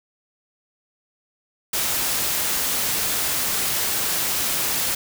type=noise; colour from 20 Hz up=white; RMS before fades=-23 dBFS; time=1.73-4.95 s; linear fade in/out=5 ms; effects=none